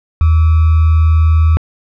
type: tone with sample-and-hold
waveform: sine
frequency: 80 Hz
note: D#2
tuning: 49 cents sharp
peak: -6 dBFS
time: 0.21-1.57 s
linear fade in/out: 0 ms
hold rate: 1225 Hz
effects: low-pass 2000 Hz 12 dB/octave